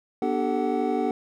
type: tone cluster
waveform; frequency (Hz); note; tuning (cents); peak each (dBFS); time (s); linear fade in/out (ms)
triangle; 242.7 / 294.5 / 386.8 / 438.5 / 748; B3 / D4 / G4 / A4 / F#5; -30 / +5 / -23 / -6 / +19; -27; 0.22-1.11; 2
effects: none